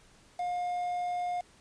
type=tone with quantisation; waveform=triangle; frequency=712 Hz; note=F5; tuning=33 cents sharp; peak=-28 dBFS; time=0.39-1.41 s; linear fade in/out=5 ms; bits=8; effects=pink hiss -60 dBFS RMS until 1.6 s + resampled to 22050 Hz